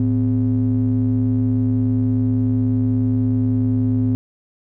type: ring-modulated tone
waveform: triangle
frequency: 73.42 Hz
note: D2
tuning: in tune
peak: -10 dBFS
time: 0-4.15 s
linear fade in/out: 0 ms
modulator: 182 Hz
effects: none